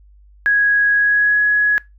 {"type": "tone with pitch glide", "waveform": "sine", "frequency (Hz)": [1659, 1679.2], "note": ["G#6", "G#6"], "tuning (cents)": [-2, 19], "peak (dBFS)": -11, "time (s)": [0.46, 1.78], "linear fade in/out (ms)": 0, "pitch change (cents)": 21, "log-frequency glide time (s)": [0.95, 1.4], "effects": ["noise-tail reverb RT60 0.2 s tail -22 dB re dry", "added 50 Hz sine -44 dBFS peak until 1.98 s"]}